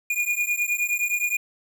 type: beating tone pair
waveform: square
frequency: 2430 / 2439.6 Hz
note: D#7 / D#7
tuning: -42 / -35 cents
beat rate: 9.6 Hz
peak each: -26 dBFS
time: 0.1-1.37 s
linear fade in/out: 5 ms
effects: none